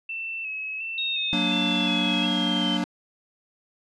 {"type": "tone with vibrato", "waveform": "sine", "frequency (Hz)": 2623, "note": "E7", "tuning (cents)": -9, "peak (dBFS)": -29, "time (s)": [0.09, 2.26], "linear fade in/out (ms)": 5, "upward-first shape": "square", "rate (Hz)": 1.4, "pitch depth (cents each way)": 35}
{"type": "linear sweep", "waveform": "sine", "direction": "down", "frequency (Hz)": [3747, 3086], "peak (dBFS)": -25, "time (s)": [0.98, 2.77], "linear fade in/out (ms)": 2}
{"type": "chord", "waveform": "square", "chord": "Gb augmented", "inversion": "none", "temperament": "equal", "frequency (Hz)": [185, 233.1, 293.7], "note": ["Gb3", "Bb3", "D4"], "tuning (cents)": [0, 0, 0], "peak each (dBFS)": -29, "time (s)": [1.33, 2.84], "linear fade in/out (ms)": 0}
{"effects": ["low-pass 6000 Hz 12 dB/octave"]}